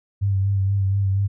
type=tone with vibrato; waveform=sine; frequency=98 Hz; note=G2; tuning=in tune; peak=-17 dBFS; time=0.21-1.28 s; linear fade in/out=20 ms; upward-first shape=sine; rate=4.2 Hz; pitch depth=33 cents each way; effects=none